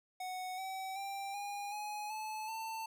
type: tone with pitch steps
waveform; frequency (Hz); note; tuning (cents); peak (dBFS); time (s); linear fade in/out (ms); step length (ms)
square; 740 / 763.4 / 787.6 / 812.6 / 838.3 / 864.9 / 892.3; F#5 / G5 / G5 / G#5 / G#5 / A5 / A5; 0 / -46 / +8 / -38 / +16 / -30 / +24; -40; 0.2-2.86; 5; 380
effects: none